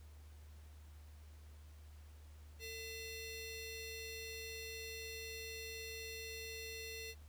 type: ring-modulated tone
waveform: 20% pulse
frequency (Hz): 1568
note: G6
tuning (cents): 0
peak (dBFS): -38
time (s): 2.59-7.15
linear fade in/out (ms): 50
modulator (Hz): 1120
effects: added 75 Hz sine -54 dBFS peak until 7.28 s + pink hiss -68 dBFS RMS until 7.28 s